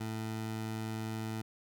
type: tone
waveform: 20% pulse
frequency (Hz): 110.5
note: A2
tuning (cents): +8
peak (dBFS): -31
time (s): 0-1.42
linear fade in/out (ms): 10
effects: none